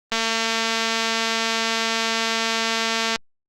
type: click train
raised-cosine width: 0.2 ms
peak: -5 dBFS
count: 688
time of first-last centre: 0.12-3.16 s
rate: 226 Hz
effects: Opus 32 kbps